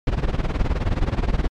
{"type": "noise with tremolo", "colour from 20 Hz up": "brown", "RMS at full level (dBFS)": -17, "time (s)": [0.07, 1.48], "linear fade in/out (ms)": 2, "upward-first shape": "sine", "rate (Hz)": 19, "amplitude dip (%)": 85, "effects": ["low-pass 4000 Hz 12 dB/octave", "MP3 96 kbps"]}